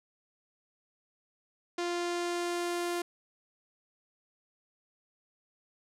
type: tone with low-pass filter sweep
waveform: sawtooth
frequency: 348.4 Hz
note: F4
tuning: 4 cents flat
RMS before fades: -33 dBFS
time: 1.78-3.02 s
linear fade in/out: 5 ms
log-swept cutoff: 6300 to 12000 Hz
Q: 1.1
effects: none